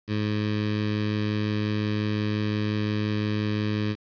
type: tone with notch filter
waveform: 15% pulse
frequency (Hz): 105.7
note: G#2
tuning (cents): +31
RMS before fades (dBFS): -26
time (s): 0.07-3.96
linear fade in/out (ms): 50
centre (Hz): 790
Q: 0.68
effects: resampled to 11025 Hz + 8-bit